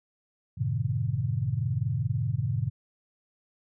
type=chord; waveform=sine; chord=F# diminished seventh; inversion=none; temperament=equal; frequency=92.5 / 110 / 130.81 / 155.56 Hz; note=F#2 / A2 / C3 / Eb3; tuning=0 / 0 / 0 / 0 cents; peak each=-35 / -29 / -29 / -34 dBFS; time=0.57-2.7 s; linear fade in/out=20 ms; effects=none